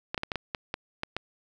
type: clicks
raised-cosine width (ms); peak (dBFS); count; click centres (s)
0.3; -14; 9; 0.145 / 0.178 / 0.234 / 0.318 / 0.357 / 0.548 / 0.741 / 1.034 / 1.166
effects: none